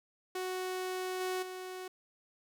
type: tone with level steps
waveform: sawtooth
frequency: 370 Hz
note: F#4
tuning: in tune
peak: -31 / -29 / -37 dBFS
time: 0.35-1.88 s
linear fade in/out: 5 ms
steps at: 1.2 / 1.42 s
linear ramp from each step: 10 ms
effects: none